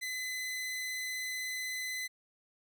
sawtooth tone, 2021 Hz, B6, 39 cents sharp, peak -32 dBFS, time 0.01-2.08 s, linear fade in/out 20 ms, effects none

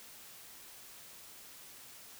silence, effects white hiss -53 dBFS RMS until 2.19 s

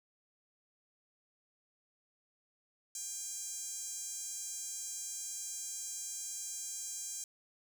sawtooth tone with high-pass filter, 801 Hz, G5, 37 cents sharp, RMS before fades -42 dBFS, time 2.95-7.24 s, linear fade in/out 2 ms, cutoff 6900 Hz, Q 4.9, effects none

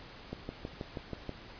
click train, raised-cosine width 2 ms, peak -24 dBFS, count 7, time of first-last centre 0.33-1.293 s, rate 6.23 Hz, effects pink hiss -50 dBFS RMS until 1.59 s + resampled to 11025 Hz

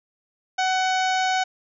harmonic tone with a mistuned harmonic, 749 Hz, F#5, 21 cents sharp, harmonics 1 / 2 / 3 / 4 / 5 / 6 / 7 / 8 / 9, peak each -21 / -27 / -31 / -33 / -35 / -37 / -38 / -39 / -40 dBFS, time 0.58-1.44 s, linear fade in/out 10 ms, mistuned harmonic 6, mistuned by -46 cents, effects none

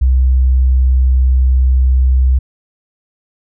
sine tone, 64.3 Hz, C2, 30 cents flat, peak -7 dBFS, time 0.01-2.39 s, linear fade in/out 10 ms, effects none

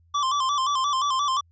square tone with vibrato, 1100 Hz, C#6, 14 cents flat, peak -22 dBFS, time 0.14-1.41 s, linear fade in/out 10 ms, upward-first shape square, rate 5.7 Hz, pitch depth 85 cents each way, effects added 84 Hz sine -56 dBFS peak until 1.51 s + resampled to 16000 Hz

